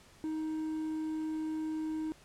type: tone with quantisation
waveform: triangle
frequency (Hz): 313.5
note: D#4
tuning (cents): +13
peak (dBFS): -31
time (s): 0.24-2.12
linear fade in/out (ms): 0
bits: 10
effects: pink hiss -59 dBFS RMS until 2.24 s + low-pass 10000 Hz 12 dB/octave